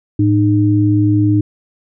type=tone pair together; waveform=sine; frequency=107.87 / 305.1 Hz; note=A2 / D#4; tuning=-34 / -34 cents; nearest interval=octave + tritone; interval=1800 cents; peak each=-12 dBFS; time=0.19-1.41 s; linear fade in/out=5 ms; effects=none